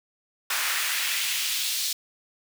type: noise with high-pass filter sweep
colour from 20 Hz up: pink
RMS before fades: -27 dBFS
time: 0.5-1.93 s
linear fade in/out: 5 ms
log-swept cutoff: 1400 to 4200 Hz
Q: 1.4
effects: none